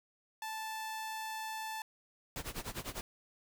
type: tone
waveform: sawtooth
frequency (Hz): 878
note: A5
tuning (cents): -4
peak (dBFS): -35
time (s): 0.42-1.82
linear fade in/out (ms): 2
type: noise with tremolo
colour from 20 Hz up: pink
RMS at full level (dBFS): -39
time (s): 2.36-3.01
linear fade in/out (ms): 0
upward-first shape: sine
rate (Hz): 10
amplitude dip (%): 90
effects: none